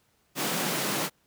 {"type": "high-pass noise", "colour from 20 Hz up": "pink", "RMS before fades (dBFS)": -29, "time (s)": [0.35, 1.1], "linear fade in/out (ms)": 50, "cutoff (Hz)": 140, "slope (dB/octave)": 48, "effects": ["pink hiss -68 dBFS RMS until 1.26 s", "high-pass 60 Hz 12 dB/octave"]}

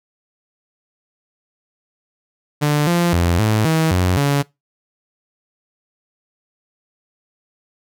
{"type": "tone with pitch steps", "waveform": "sawtooth", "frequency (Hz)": [148, 172.9, 86.3, 108.5, 160.3, 90.9, 141.8], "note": ["D3", "F3", "F2", "A2", "E3", "F#2", "C#3"], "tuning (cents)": [14, -17, -20, -24, -48, -30, 40], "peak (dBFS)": -10, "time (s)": [2.61, 4.43], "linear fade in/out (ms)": 20, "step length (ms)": 260, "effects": ["noise-tail reverb RT60 0.2 s tail -22 dB re dry"]}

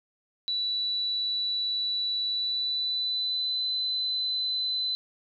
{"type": "tone with pitch glide", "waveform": "sine", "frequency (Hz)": [3949, 4025], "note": ["B7", "B7"], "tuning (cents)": [-1, 32], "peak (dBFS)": -26, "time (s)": [0.48, 4.95], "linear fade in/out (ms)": 0, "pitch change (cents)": 33, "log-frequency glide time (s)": [2.27, 3.67], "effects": []}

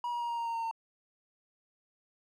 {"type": "tone with pitch steps", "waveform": "triangle", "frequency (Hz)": [962, 954.3, 946.6, 938.9, 931.4, 923.9, 916.4, 909.1], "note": ["B5", "A#5", "A#5", "A#5", "A#5", "A#5", "A#5", "A#5"], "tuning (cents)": [-46, 40, 26, 12, -2, -16, -30, -44], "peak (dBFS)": -30, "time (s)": [0.04, 0.712], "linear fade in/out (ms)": 2, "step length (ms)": 84, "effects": []}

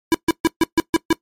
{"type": "tone bursts", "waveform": "square", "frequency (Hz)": 328.5, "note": "E4", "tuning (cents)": -6, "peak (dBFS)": -12, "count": 7, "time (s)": [0.12, 1.128], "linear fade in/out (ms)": 0, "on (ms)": 24, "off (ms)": 140, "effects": ["noise-tail reverb RT60 0.1 s tail -21 dB re dry", "MP3 64 kbps"]}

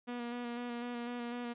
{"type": "tone with vibrato", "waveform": "sawtooth", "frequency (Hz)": 240.5, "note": "B3", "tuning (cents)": -46, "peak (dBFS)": -34, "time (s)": [0.07, 1.54], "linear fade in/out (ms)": 20, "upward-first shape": "square", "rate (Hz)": 4, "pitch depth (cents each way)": 19, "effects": ["resampled to 8000 Hz"]}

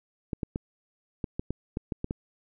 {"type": "clicks", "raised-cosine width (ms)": 3, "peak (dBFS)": -17, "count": 10, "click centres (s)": [0.332, 0.432, 0.559, 1.242, 1.395, 1.506, 1.771, 1.922, 2.044, 2.109], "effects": []}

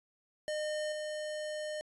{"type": "tone with level steps", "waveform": "square", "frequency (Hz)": 609, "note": "D#5", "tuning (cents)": -37, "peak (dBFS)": [-34, -37], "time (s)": [0.48, 1.81], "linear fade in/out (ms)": 0, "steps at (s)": 0.92, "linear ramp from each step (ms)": 2, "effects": ["resampled to 24000 Hz"]}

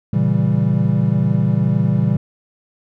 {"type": "chord", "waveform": "triangle", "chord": "A# diminished seventh", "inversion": "none", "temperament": "equal", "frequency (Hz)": [116.54, 138.59, 164.81, 196], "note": ["A#2", "C#3", "E3", "G3"], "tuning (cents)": [0, 0, 0, 0], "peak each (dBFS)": -17, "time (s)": [0.13, 2.17], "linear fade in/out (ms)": 5, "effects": []}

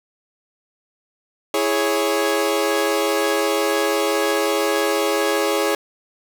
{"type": "chord", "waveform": "sawtooth", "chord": "C# minor", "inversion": "first", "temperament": "equal", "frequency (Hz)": [329.6, 415.3, 554.4], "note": ["E4", "G#4", "C#5"], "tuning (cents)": [0, 0, 0], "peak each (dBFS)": [-20, -17, -18], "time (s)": [1.54, 5.75], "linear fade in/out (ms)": 2, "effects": []}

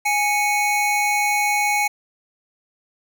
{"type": "tone pair together", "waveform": "square", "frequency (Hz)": [830.4, 2217], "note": ["G#5", "C#7"], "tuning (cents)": [0, 0], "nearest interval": "octave + perfect fourth", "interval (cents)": 1700, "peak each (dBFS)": -21, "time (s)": [0.05, 1.88], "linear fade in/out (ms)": 10, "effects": ["8-bit"]}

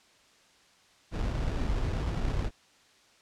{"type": "noise with sample-and-hold", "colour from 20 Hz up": "brown", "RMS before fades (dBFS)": -30, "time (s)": [1.11, 2.51], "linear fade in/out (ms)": 50, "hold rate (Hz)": 2100, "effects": ["white hiss -61 dBFS RMS until 3.21 s", "low-pass 6000 Hz 12 dB/octave"]}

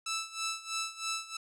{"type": "tone with tremolo", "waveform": "10% pulse", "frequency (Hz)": 1318.5, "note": "E6", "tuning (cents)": 0, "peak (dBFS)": -23, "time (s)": [0.06, 1.37], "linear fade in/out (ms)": 5, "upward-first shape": "sine", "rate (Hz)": 3.1, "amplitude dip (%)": 85, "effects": ["low-pass 11000 Hz 12 dB/octave"]}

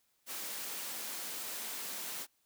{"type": "high-pass noise", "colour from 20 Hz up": "white", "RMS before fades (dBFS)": -41, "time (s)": [0.26, 2.27], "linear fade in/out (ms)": 50, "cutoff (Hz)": 180, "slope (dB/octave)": 24, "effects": ["white hiss -75 dBFS RMS until 2.45 s"]}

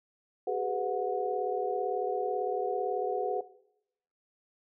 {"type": "tone cluster", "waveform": "sine", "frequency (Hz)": [385.7, 423.7, 498.6, 731], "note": ["G4", "G#4", "B4", "F#5"], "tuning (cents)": [-28, 35, 16, -21], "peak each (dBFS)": [-34, -33, -33, -34], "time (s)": [0.47, 3.41], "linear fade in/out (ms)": 5, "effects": ["noise-tail reverb RT60 0.8 s tail -17 dB re dry"]}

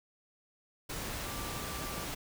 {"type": "tone in noise", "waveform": "sine", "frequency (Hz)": 1174.7, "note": "D6", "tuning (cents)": 0, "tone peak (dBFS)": -46, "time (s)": [1.24, 2.05], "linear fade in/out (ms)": 10, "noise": "pink", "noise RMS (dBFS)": -39, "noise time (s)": [0.89, 2.15], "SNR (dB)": -10, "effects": []}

